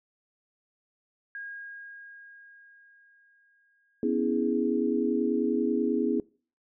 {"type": "tone with exponential decay", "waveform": "sine", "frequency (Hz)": 1631, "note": "G#6", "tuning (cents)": -32, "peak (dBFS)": -35, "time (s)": [1.35, 4.53], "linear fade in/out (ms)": 1, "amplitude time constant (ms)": 690}
{"type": "chord", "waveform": "sine", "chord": "C# minor seventh", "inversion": "third", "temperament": "equal with one note detuned", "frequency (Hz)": [246.9, 277.2, 325.3, 415.3], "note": ["B3", "C#4", "E4", "G#4"], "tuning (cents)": [0, 0, -23, 0], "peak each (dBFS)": [-28, -31, -29, -29], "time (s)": [4.03, 6.2], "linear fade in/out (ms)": 2}
{"effects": ["noise-tail reverb RT60 0.4 s tail -23 dB re dry"]}